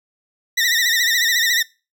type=tone with vibrato; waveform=20% pulse; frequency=1892 Hz; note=A#6; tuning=25 cents sharp; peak=-10 dBFS; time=0.57-1.63 s; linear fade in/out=10 ms; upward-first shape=sine; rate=14 Hz; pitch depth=89 cents each way; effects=noise-tail reverb RT60 0.3 s tail -22 dB re dry